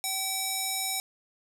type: tone with band-pass filter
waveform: square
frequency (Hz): 766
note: G5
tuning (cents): -40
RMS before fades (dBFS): -31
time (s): 0.04-1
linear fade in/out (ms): 0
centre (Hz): 8800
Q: 0.99
effects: none